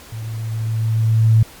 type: tone with level ramp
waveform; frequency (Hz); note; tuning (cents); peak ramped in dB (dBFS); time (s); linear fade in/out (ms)
sine; 111.6; A2; +25; -26 to -7; 0.12-1.43; 5
effects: pink hiss -41 dBFS RMS until 1.6 s + MP3 96 kbps